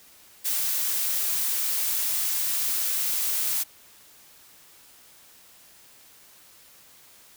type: noise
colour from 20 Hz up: blue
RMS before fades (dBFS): -26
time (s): 0.44-3.64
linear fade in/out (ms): 20
effects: white hiss -53 dBFS RMS until 7.36 s